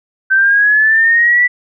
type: linear sweep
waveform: sine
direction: up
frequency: 1539 to 1975.5 Hz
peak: -7 dBFS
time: 0.3-1.48 s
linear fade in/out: 20 ms
effects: none